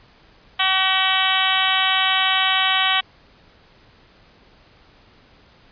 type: harmonic tone with a mistuned harmonic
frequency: 379.5 Hz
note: F#4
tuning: 44 cents sharp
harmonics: 2 / 3 / 4 / 5 / 6 / 7 / 8 / 9 / 10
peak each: -25 / -24 / -26 / -25 / -26 / -27 / -22 / -25 / -26 dBFS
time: 0.59-3.01 s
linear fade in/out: 10 ms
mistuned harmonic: 9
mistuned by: -34 cents
effects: pink hiss -52 dBFS RMS until 5.71 s + resampled to 11025 Hz